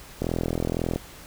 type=click train; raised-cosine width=2 ms; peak=-12 dBFS; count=32; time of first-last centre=0.22-0.96 s; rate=41.9 Hz; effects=pink hiss -45 dBFS RMS until 1.26 s